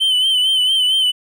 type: tone with vibrato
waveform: triangle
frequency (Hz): 3058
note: G7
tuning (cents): -44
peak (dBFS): -11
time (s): 0-1.12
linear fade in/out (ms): 20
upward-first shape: sine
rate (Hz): 4.4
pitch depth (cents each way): 52
effects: none